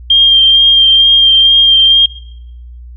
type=tone with vibrato; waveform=sine; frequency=3193 Hz; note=G7; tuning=31 cents sharp; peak=-3 dBFS; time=0.1-2.06 s; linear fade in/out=5 ms; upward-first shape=sine; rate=2.2 Hz; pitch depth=18 cents each way; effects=noise-tail reverb RT60 0.8 s tail -21 dB re dry + added 60 Hz sine -28 dBFS peak until 2.96 s